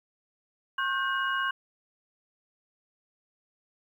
sine tone cluster, 1084 / 1451 / 1567 / 2893 Hz, C#6 / F#6 / G6 / F#7, -39 / -34 / -1 / -40 cents, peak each -30 / -38 / -29 / -36 dBFS, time 0.78-1.51 s, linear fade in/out 5 ms, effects 10-bit

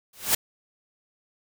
white noise with exponential growth, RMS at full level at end -17 dBFS, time 0.13-0.35 s, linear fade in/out 5 ms, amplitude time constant 47 ms, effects none

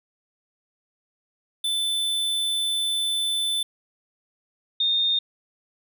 square / sine tone pair in turn, 3520 / 3658 Hz, A7 / A#7, 0 / -33 cents, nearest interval minor second, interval 67 cents, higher second, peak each -23 / -19 dBFS, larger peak second, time 1.64-3.63 / 4.8-5.19 s, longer first, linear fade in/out 5 ms, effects none

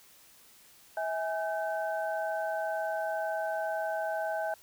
sine tone cluster, 647 / 825 / 1533 Hz, E5 / G#5 / G6, -32 / -12 / -39 cents, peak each -32 / -35 / -38 dBFS, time 0.97-4.54 s, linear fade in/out 2 ms, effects white hiss -58 dBFS RMS until 4.62 s

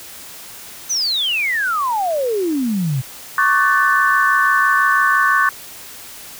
sine exponential sweep, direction down, 6272 to 123.47 Hz, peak -16 dBFS, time 0.89-3.02 s, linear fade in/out 20 ms
sine chord, D major seventh, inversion third, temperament equal with one note detuned, 1108.7 / 1174.7 / 1507.6 / 1760 Hz, C#6 / D6 / F#6 / A6, 0 / 0 / +32 / 0 cents, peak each -16 / -21 / -16 / -18 dBFS, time 3.38-5.49 s, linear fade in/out 2 ms
effects white hiss -36 dBFS RMS until 6.39 s

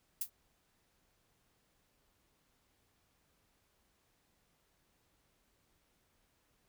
violet noise with exponential decay, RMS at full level -30 dBFS, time 0.21-0.3 s, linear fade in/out 5 ms, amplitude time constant 19 ms, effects pink hiss -75 dBFS RMS until 6.68 s

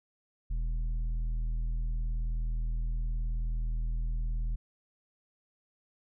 sine tone with tanh clipping, 40.44 Hz, E1, 32 cents flat, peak -30 dBFS, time 0.5-4.56 s, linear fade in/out 10 ms, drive 7 dB, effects none

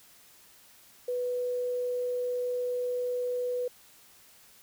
sine tone with quantisation, 493.9 Hz, B4, in tune, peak -28 dBFS, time 1.08-3.68 s, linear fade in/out 5 ms, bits 9, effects white hiss -57 dBFS RMS until 4.62 s

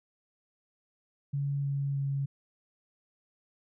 sine tone with pitch steps, 140.9 / 139.77 / 138.64 Hz, C#3 / C#3 / C#3, +29 / +15 / +1 cents, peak -28 dBFS, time 1.33-2.26 s, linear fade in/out 10 ms, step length 310 ms, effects none

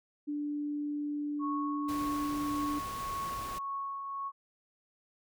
sine tone, 293.5 Hz, D4, 1 cent flat, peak -32 dBFS, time 0.27-2.8 s, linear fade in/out 20 ms
sine tone with tremolo, 1104 Hz, C#6, 7 cents flat, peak -33 dBFS, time 1.39-4.32 s, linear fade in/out 50 ms, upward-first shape triangle, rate 1.8 Hz, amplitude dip 40%
pink noise, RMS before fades -44 dBFS, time 1.88-3.59 s, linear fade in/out 10 ms
effects none

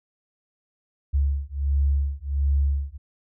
sine beating tone pair, 69.4 / 70.8 Hz, C#2 / C#2, +3 / +37 cents, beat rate 1.4 Hz, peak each -23 dBFS, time 1.13-2.98 s, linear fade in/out 20 ms, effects none

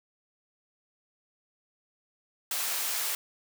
white high-pass noise, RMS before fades -31 dBFS, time 2.51-3.15 s, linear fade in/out 2 ms, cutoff 620 Hz, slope 12 dB/octave, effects none

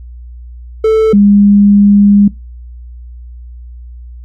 triangle / sine tone pair in turn, 440 / 203 Hz, A4 / G#3, 0 / -39 cents, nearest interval octave + minor second, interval 1339 cents, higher first, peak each -3 dBFS, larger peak neither, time 0.84-1.13 / 1.13-2.28 s, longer second, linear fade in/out 5 ms, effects noise-tail reverb RT60 0.2 s tail -20 dB re dry + added 60 Hz sine -27 dBFS peak until 4.24 s

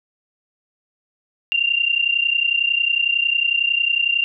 sine tone pair together, 2765 / 2796 Hz, F7 / F7, -18 / +1 cents, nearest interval unison, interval 19 cents, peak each -19 dBFS, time 1.52-4.24 s, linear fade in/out 0 ms, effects none

